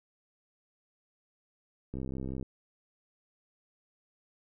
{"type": "click train", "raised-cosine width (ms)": 3, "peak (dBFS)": -25, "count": 33, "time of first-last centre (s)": [1.94, 2.427], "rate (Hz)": 65.7, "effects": []}